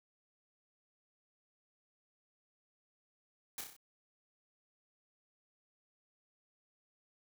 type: noise with echo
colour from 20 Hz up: white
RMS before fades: -41 dBFS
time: 3.58-3.61 s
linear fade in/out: 2 ms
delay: 31 ms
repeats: 5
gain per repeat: -4 dB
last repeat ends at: 3.765 s
effects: none